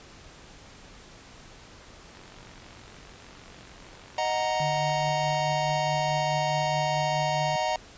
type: click train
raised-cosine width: 0.3 ms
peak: -34 dBFS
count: 152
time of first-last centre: 2.15-5.39 s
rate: 46.6 Hz
type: chord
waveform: square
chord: D# minor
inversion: none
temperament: equal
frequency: 622.3 / 740 / 932.3 Hz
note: D#5 / F#5 / A#5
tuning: 0 / 0 / 0 cents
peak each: -30 dBFS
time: 4.18-7.76 s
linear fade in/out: 2 ms
type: tone with tremolo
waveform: sine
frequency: 148.8 Hz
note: D3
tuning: 23 cents sharp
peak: -29 dBFS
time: 4.6-7.56 s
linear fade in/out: 2 ms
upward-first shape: triangle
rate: 4.7 Hz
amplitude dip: 40%
effects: pink hiss -49 dBFS RMS until 7.97 s + resampled to 16000 Hz

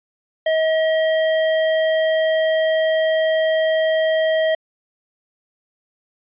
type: tone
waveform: square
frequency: 637 Hz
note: D#5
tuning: 41 cents sharp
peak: -16 dBFS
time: 0.46-4.55 s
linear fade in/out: 5 ms
effects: resampled to 8000 Hz

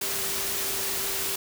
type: tone in noise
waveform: sine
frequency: 392 Hz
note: G4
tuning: in tune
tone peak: -40 dBFS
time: 0.01-1.36 s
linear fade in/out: 5 ms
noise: white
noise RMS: -29 dBFS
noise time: 0.01-1.36 s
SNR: -14 dB
effects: none

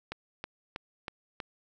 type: click train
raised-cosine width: 0.3 ms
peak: -20 dBFS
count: 5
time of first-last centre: 0.12-1.402 s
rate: 3.12 Hz
effects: none

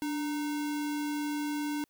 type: tone with sample-and-hold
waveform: sine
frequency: 293.7 Hz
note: D4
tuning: in tune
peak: -30 dBFS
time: 0.02-1.84 s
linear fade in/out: 0 ms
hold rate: 1225 Hz
effects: white hiss -75 dBFS RMS until 1.89 s

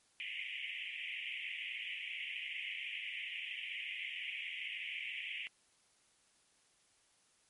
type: band-pass noise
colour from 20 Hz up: pink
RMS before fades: -43 dBFS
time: 0.2-5.47 s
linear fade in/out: 0 ms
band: 2000 to 3100 Hz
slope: 96 dB/octave
effects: white hiss -71 dBFS RMS until 7.49 s + MP3 48 kbps

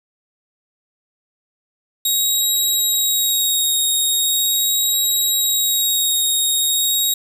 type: tone with vibrato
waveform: 15% pulse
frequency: 3786 Hz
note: A#7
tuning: 26 cents sharp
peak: -9 dBFS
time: 2.05-7.14 s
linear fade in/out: 5 ms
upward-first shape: sine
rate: 0.4 Hz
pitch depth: 20 cents each way
effects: 7-bit

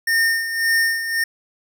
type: tone with tremolo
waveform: square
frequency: 1823 Hz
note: A#6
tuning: 39 cents flat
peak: -15 dBFS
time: 0.07-1.24 s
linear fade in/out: 5 ms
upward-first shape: sine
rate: 1.8 Hz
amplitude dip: 65%
effects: none

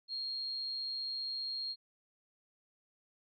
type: tone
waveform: sine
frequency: 4245 Hz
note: C8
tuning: 24 cents sharp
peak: -36 dBFS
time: 0.08-1.76 s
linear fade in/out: 50 ms
effects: none

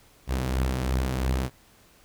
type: beating tone pair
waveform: sawtooth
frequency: 62 / 64.9 Hz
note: B1 / C2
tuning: +7 / -13 cents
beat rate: 2.9 Hz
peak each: -27 / -21 dBFS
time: 0.27-1.5 s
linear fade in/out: 50 ms
effects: pink hiss -57 dBFS RMS until 2.04 s

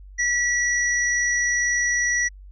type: tone pair together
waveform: sine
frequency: 1942 / 5819 Hz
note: B6 / F#8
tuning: -30 / -30 cents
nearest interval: octave + perfect fifth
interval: 1900 cents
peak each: -20 / -25 dBFS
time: 0.18-2.29 s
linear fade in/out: 20 ms
effects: added 48 Hz sine -40 dBFS peak until 2.51 s

